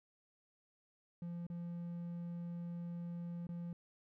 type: tone with dropouts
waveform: triangle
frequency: 172.2 Hz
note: F3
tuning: 24 cents flat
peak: -39 dBFS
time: 1.22-3.73 s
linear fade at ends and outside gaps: 2 ms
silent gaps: 1.467-1.5 / 3.469-3.49 s
effects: none